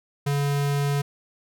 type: tone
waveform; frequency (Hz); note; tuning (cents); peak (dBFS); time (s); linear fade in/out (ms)
square; 142.3; C#3; +46; -22; 0.26-1.02; 10
effects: none